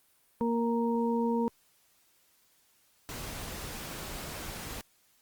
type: harmonic tone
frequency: 233.1 Hz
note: A#3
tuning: in tune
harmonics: 1 / 2 / 4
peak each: -28 / -31 / -34 dBFS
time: 0.41-1.48 s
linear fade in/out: 0 ms
type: noise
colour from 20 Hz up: pink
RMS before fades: -40 dBFS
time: 3.09-4.81 s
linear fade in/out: 0 ms
effects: white hiss -67 dBFS RMS until 5.21 s + Opus 32 kbps